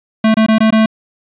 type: tone with dropouts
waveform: square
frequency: 220 Hz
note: A3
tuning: in tune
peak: -8 dBFS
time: 0.24-0.86 s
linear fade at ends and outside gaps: 5 ms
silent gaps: 0.343-0.369 / 0.464-0.484 / 0.584-0.604 / 0.706-0.724 s
effects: resampled to 8000 Hz + 7-bit